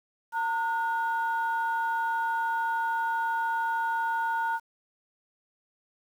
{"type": "tone pair together", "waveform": "sine", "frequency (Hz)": [913, 1449.3], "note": ["A#5", "F#6"], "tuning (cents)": [-36, -36], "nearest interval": "minor sixth", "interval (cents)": 800, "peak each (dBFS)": [-26, -30], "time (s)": [0.32, 4.6], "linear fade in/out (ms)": 50, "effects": ["tanh soft clip ceiling -19 dBFS", "9-bit"]}